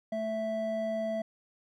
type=tone pair together; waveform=triangle; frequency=220 / 659.3 Hz; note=A3 / E5; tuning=0 / 0 cents; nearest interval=octave + perfect fifth; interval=1900 cents; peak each=-34 / -29 dBFS; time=0.12-1.22 s; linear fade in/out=5 ms; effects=none